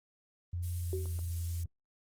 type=tone with pitch glide; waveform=sine; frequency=87.31 to 84.78 Hz; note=F2 to E2; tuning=0 to +49 cents; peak=-33 dBFS; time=0.53-1.66 s; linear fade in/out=5 ms; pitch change=-51 cents; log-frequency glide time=0.8-1.03 s
type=noise; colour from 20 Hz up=violet; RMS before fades=-43 dBFS; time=0.62-1.64 s; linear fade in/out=20 ms
type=tone with exponential decay; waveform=sine; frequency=376.8 Hz; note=F#4; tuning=32 cents sharp; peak=-31 dBFS; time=0.93-1.22 s; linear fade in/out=1 ms; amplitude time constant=61 ms
type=clicks; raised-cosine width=1 ms; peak=-36 dBFS; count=2; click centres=1.057 / 1.191 s
effects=low-pass 11000 Hz 12 dB/octave + Opus 24 kbps